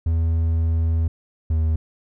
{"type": "tone pair in turn", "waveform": "triangle", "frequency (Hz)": [81.8, 79.61], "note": ["E2", "D#2"], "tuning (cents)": [-13, 40], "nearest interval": "unison", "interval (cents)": 47, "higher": "first", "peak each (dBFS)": -15, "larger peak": "neither", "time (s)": [[0.06, 1.08], [1.5, 1.76]], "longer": "first", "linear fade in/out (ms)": 5, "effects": []}